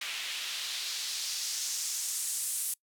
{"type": "noise with band-pass filter sweep", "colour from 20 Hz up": "white", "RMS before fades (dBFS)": -35, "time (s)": [0.01, 2.74], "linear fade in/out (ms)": 5, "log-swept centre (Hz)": [2600, 10000], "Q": 1.6, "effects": ["noise-tail reverb RT60 0.1 s tail -24 dB re dry"]}